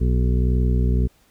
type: harmonic tone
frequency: 61.7 Hz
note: B1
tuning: 1 cent flat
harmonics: 1 / 2 / 3 / 4 / 6 / 7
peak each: -17 / -23 / -27 / -29 / -33 / -34 dBFS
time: 0-1.08 s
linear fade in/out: 20 ms
effects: pink hiss -59 dBFS RMS until 1.3 s